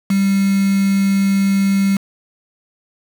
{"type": "tone with quantisation", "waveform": "sine", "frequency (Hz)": 196, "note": "G3", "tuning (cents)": 0, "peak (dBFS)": -12, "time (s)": [0.1, 1.97], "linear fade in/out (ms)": 5, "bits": 4, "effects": []}